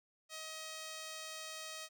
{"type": "tone", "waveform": "5% pulse", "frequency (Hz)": 632, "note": "D#5", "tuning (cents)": 27, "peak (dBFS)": -33, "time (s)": [0.29, 1.89], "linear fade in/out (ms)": 50, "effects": []}